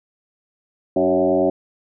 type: tone with frequency modulation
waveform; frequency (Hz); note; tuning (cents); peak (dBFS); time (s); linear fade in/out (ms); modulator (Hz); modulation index
sine; 466.2; A#4; 0; -14; 0.96-1.5; 5; 89.2; 2.5
effects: none